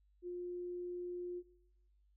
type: tone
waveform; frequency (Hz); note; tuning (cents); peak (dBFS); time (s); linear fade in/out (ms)
sine; 354.7; F4; +27; -40; 0.22-1.43; 50
effects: noise-tail reverb RT60 0.9 s tail -18 dB re dry + added 50 Hz sine -68 dBFS peak until 2.16 s